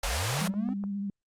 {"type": "high-pass noise", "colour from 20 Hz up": "pink", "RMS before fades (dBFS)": -32, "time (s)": [0.03, 0.48], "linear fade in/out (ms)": 5, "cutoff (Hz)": 460, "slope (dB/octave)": 96}
{"type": "linear sweep", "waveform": "triangle", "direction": "up", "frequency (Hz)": [30.87, 265], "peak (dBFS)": -28, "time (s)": [0.03, 0.74], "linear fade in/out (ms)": 10}
{"type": "click train", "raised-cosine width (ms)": 1, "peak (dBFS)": -29, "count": 5, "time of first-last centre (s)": [0.24, 0.839], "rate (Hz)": 6.68}
{"type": "tone with vibrato", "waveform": "sine", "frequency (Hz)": 200, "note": "G3", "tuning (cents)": 35, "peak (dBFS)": -30, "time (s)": [0.41, 1.1], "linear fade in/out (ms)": 2, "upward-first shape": "sine", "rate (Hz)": 13, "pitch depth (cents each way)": 27}
{"effects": ["low-pass 11000 Hz 12 dB/octave", "Opus 48 kbps"]}